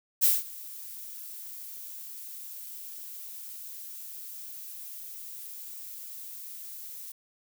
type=noise with ADSR envelope; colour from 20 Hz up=violet; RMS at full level=-20 dBFS; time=0.21-7.12 s; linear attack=28 ms; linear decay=190 ms; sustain=-22 dB; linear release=4 ms; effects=none